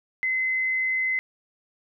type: tone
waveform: sine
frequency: 2048 Hz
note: C7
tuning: 38 cents flat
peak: -22 dBFS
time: 0.23-1.19 s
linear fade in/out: 0 ms
effects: none